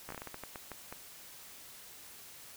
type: slowing click train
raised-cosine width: 0.5 ms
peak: -27 dBFS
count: 12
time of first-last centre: 0.09-0.925 s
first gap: 14 ms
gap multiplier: 1.31
effects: white hiss -52 dBFS RMS until 2.56 s